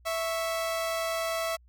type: tone pair together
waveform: sawtooth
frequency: 658.8 / 1108 Hz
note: E5 / C#6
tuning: -1 / -1 cents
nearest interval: major sixth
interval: 900 cents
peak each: -25 / -34 dBFS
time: 0.05-1.57 s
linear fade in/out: 20 ms
effects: added 60 Hz sine -55 dBFS peak until 1.68 s